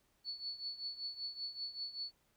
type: tone with tremolo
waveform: sine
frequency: 4435 Hz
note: C#8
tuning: in tune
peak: -37 dBFS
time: 0.24-2.12 s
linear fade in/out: 50 ms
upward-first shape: triangle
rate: 5.2 Hz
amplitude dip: 85%
effects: pink hiss -75 dBFS RMS until 2.36 s